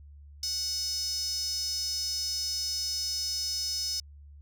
sawtooth tone with high-pass filter, 740 Hz, F#5, in tune, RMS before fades -32 dBFS, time 0.43-4 s, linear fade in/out 2 ms, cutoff 5300 Hz, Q 9.9, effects added 72 Hz sine -47 dBFS peak until 4.41 s

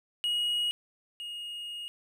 triangle tone pair in turn, 2893 / 2865 Hz, F#7 / F7, -40 / +44 cents, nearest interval unison, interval 16 cents, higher first, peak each -25 / -35 dBFS, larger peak first, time 0.24-0.71 / 1.2-1.88 s, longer second, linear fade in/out 0 ms, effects none

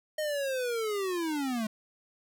square linear sweep, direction down, 622.3 to 210.5 Hz, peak -30 dBFS, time 0.18-1.67 s, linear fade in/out 5 ms, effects none

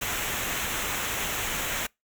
pink noise with comb filter, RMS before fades -30 dBFS, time 0.01-1.87 s, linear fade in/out 10 ms, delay 0.21 ms, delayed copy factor -0.6, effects noise-tail reverb RT60 0.2 s tail -26 dB re dry

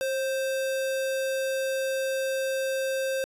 sine tone with sample-and-hold, 533 Hz, C5, 32 cents sharp, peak -25 dBFS, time 0.01-3.24 s, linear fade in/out 0 ms, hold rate 2100 Hz, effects resampled to 32000 Hz

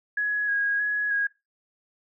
sine tone with vibrato, 1661.2 Hz, G#6, in tune, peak -22 dBFS, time 0.17-1.27 s, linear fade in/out 5 ms, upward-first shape square, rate 1.6 Hz, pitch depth 18 cents each way, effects noise-tail reverb RT60 0.2 s tail -17 dB re dry

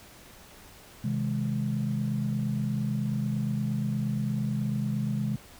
sine chord, Ab major, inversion first, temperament equal with one note detuned, 130.81 / 159.57 / 207.7 Hz, C3 / Eb3 / Ab3, 0 / +44 / 0 cents, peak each -29 / -33 / -29 dBFS, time 1.04-5.36 s, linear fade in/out 5 ms, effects tanh soft clip ceiling -18 dBFS + pink hiss -51 dBFS RMS until 5.59 s

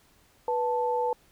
sine tone pair together, 490.3 / 880 Hz, B4 / A5, -13 / 0 cents, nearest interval minor seventh, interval 1013 cents, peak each -27 dBFS, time 0.48-1.13 s, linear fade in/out 2 ms, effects pink hiss -62 dBFS RMS until 1.31 s

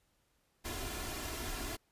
pink noise with comb filter, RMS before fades -40 dBFS, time 0.64-1.77 s, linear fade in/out 20 ms, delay 2.9 ms, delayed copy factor +0.6, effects pink hiss -75 dBFS RMS until 1.91 s + resampled to 32000 Hz

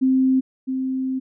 sine tone pair in turn, 261.6 / 261.6 Hz, C4 / C4, 0 / 0 cents, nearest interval unison, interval 0 cents, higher neither, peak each -14 / -21 dBFS, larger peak first, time 0.01-0.41 / 0.67-1.2 s, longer second, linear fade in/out 20 ms, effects none

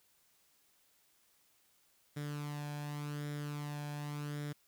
sawtooth tone with flanger, 146.83 Hz, D3, in tune, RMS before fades -41 dBFS, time 2.16-4.53 s, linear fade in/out 10 ms, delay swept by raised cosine 0.55 to 1.23 ms, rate 0.88 Hz, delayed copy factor +0.55, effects white hiss -71 dBFS RMS until 4.67 s

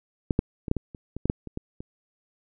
clicks, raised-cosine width 3 ms, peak -9 / -7 / -19 / -8 / -15 / -27 / -20 / -12 / -9 / -24 / -18 / -24 dBFS, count 12, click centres 0.308 / 0.391 / 0.682 / 0.714 / 0.767 / 0.948 / 1.166 / 1.256 / 1.299 / 1.473 / 1.574 / 1.805 s, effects none

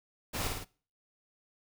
pink noise with echo, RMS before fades -35 dBFS, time 0.33-0.49 s, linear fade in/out 20 ms, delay 53 ms, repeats 3, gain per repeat -3 dB, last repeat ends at 0.649 s, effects noise-tail reverb RT60 0.4 s tail -22 dB re dry

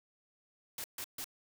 white noise bursts, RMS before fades -41 dBFS, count 3, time 0.78-1.243 s, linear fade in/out 2 ms, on 61 ms, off 140 ms, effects none

